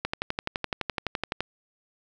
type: click train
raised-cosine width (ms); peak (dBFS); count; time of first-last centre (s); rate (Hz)
0.3; -11; 17; 0.05-1.406; 11.8
effects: none